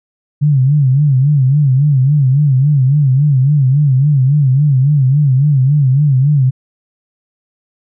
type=tone with vibrato; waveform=sine; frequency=138.8 Hz; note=C#3; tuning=3 cents sharp; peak=-7 dBFS; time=0.41-6.51 s; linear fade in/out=20 ms; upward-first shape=sine; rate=3.6 Hz; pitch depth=140 cents each way; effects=none